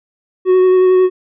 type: tone with vibrato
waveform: triangle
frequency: 370 Hz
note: F#4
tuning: in tune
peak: -5 dBFS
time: 0.45-1.1 s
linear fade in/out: 50 ms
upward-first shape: sine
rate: 11 Hz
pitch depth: 13 cents each way
effects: resampled to 8000 Hz